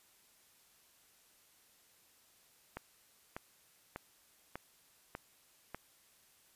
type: click train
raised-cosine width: 0.5 ms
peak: -26 dBFS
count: 6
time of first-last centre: 2.77-5.746 s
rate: 1.68 Hz
effects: white hiss -67 dBFS RMS until 6.55 s + resampled to 32000 Hz